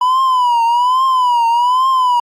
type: tone with vibrato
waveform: triangle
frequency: 987.8 Hz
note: B5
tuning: in tune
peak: -8 dBFS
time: 0.01-2.2 s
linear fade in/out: 5 ms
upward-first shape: triangle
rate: 1.2 Hz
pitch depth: 130 cents each way
effects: AAC 64 kbps